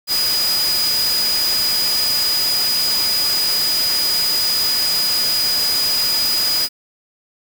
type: tone in noise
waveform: sine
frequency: 4937 Hz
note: D#8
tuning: 14 cents flat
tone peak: -16 dBFS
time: 0.07-6.69 s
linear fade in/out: 50 ms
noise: white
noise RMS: -23 dBFS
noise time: 0.07-6.69 s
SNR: +4 dB
effects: none